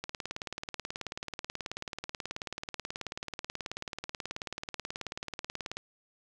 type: click train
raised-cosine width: 0.2 ms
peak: -19 dBFS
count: 107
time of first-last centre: 0.04-5.77 s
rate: 18.5 Hz
effects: none